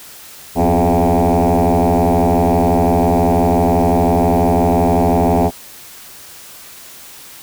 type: tone with frequency modulation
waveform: sine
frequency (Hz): 251.2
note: B3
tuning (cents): +30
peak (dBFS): -8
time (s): 0.55-5.51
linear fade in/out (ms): 50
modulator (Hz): 85.8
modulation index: 6.8
effects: tanh soft clip ceiling -8 dBFS + white hiss -37 dBFS RMS until 7.42 s

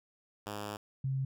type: tone pair in turn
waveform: 5% pulse / sine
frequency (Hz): 103.8 / 133.79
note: G#2 / C3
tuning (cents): 0 / +39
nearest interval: major third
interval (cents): 439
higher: second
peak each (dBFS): -27 / -30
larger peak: first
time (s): 0.46-0.77 / 1.04-1.25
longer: first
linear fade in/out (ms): 5
effects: none

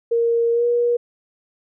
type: tone with pitch glide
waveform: sine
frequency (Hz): 466 to 478.3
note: A#4 to A#4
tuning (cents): -1 to +44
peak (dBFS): -15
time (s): 0.11-0.97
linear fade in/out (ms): 10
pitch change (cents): +45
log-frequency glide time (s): 0.52-0.65
effects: none

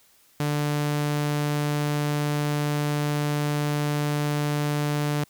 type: tone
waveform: sawtooth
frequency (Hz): 147.4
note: D3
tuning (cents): +7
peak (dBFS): -19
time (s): 0.4-5.24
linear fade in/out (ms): 2
effects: white hiss -59 dBFS RMS until 5.29 s

